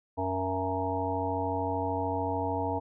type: harmonic tone with a mistuned harmonic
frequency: 93.3 Hz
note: F#2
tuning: 15 cents sharp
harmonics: 1 / 3 / 5 / 7 / 9 / 10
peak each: -35 / -35 / -35 / -35 / -35 / -35 dBFS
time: 0.17-2.8 s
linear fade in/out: 20 ms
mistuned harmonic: 7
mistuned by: +32 cents
effects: none